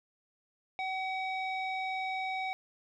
square tone with low-pass filter, 757 Hz, F#5, 39 cents sharp, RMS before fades -35 dBFS, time 0.79-2.53 s, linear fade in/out 0 ms, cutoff 2900 Hz, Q 5.8, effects none

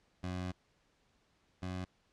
20% pulse tone pair in turn, 91 / 91.84 Hz, F#2 / F#2, -28 / -12 cents, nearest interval unison, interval 16 cents, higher second, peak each -32 / -33 dBFS, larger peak first, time 0.23-0.52 / 1.62-1.85 s, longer first, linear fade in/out 10 ms, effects pink hiss -73 dBFS RMS until 2.12 s + low-pass 6000 Hz 12 dB/octave

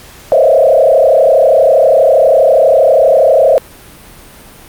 sine tone with frequency modulation, 587.3 Hz, D5, in tune, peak -4 dBFS, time 0.32-3.58 s, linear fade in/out 0 ms, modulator 32.4 Hz, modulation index 2.6, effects pink hiss -36 dBFS RMS until 4.68 s + Opus 48 kbps

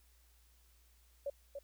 sine tone with echo, 563 Hz, C#5, 27 cents sharp, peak -35 dBFS, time 1.26-1.3 s, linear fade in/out 5 ms, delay 290 ms, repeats 1, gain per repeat -6 dB, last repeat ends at 1.59 s, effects added 59 Hz sine -65 dBFS peak until 1.63 s + white hiss -71 dBFS RMS until 1.63 s

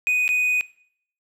triangle tone with dropouts, 2489 Hz, D#7, in tune, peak -16 dBFS, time 0.07-0.61 s, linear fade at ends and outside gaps 0 ms, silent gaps 0.279-0.29 s, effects noise-tail reverb RT60 0.6 s tail -20 dB re dry

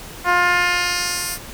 10% pulse tone with band-pass filter sweep, 353.9 Hz, F4, 23 cents sharp, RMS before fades -19 dBFS, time 0.24-1.39 s, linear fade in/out 50 ms, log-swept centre 1000 to 12000 Hz, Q 1, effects pink hiss -36 dBFS RMS until 1.53 s

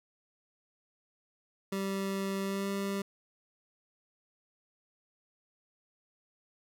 25% pulse tone with pitch glide, 194.8 to 197.75 Hz, G3 to G3, -11 to +15 cents, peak -28 dBFS, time 1.72-3.02 s, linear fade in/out 5 ms, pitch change +26 cents, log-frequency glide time 2.41-2.69 s, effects none

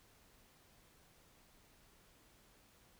silence, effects pink hiss -67 dBFS RMS until 2.99 s

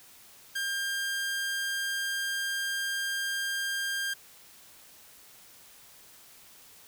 sawtooth tone, 1600 Hz, G6, 35 cents sharp, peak -26 dBFS, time 0.55-4.14 s, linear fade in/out 10 ms, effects white hiss -54 dBFS RMS until 6.87 s

